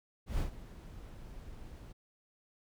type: noise with ADSR envelope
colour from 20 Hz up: brown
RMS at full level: -32 dBFS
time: 0.26-1.93 s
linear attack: 130 ms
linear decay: 110 ms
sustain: -16 dB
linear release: 15 ms
effects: none